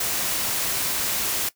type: noise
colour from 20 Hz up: white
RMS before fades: -25 dBFS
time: 0-1.49 s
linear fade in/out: 5 ms
effects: noise-tail reverb RT60 0.1 s tail -18 dB re dry